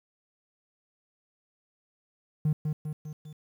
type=tone with echo; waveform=triangle; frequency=152.6 Hz; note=D#3; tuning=33 cents flat; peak=-19 dBFS; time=2.45-2.53 s; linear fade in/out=5 ms; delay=200 ms; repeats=4; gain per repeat=-5 dB; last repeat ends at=3.33 s; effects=tanh soft clip ceiling -18 dBFS + 10-bit